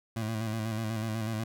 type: tone with vibrato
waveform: 25% pulse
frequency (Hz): 110.7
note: A2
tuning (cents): +11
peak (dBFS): -27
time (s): 0.16-1.44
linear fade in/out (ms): 5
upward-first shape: square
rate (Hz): 8.1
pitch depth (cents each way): 42
effects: none